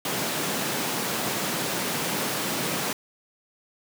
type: high-pass noise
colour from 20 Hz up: pink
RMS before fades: -28 dBFS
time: 0.05-2.93 s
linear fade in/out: 2 ms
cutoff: 150 Hz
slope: 24 dB/octave
effects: none